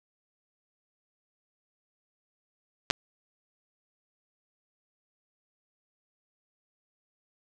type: clicks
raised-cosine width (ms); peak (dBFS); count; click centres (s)
0.2; -6; 2; 2.902 / 2.909
effects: none